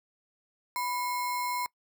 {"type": "tone with sample-and-hold", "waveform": "sine", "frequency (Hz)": 987.8, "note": "B5", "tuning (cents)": 0, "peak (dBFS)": -29, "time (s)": [0.76, 1.66], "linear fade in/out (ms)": 0, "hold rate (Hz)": 3150, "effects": ["noise-tail reverb RT60 0.1 s tail -23 dB re dry"]}